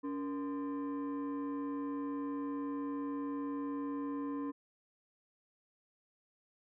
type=tone with frequency modulation; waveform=sine; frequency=283.3 Hz; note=C#4; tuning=38 cents sharp; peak=-34 dBFS; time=0.03-4.52 s; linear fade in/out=20 ms; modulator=751 Hz; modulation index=0.6; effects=tanh soft clip ceiling -32 dBFS